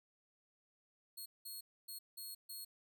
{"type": "tone bursts at uneven times", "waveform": "10% pulse", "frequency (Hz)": 4301, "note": "C8", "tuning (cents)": 47, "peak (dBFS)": -39, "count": 5, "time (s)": [[1.17, 1.26], [1.45, 1.61], [1.88, 1.99], [2.17, 2.35], [2.49, 2.65]], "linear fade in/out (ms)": 10, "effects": []}